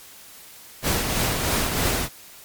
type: noise with tremolo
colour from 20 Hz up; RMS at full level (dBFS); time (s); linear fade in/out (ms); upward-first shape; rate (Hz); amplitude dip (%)
pink; -21; 0.82-2.09; 50; triangle; 3.1; 45
effects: white hiss -45 dBFS RMS until 2.44 s + MP3 96 kbps